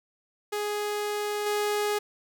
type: tone with level steps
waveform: sawtooth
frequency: 416.1 Hz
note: G#4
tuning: 3 cents sharp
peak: -24 / -21 dBFS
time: 0.52-1.99 s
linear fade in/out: 10 ms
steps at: 1.46 s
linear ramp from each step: 5 ms
effects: none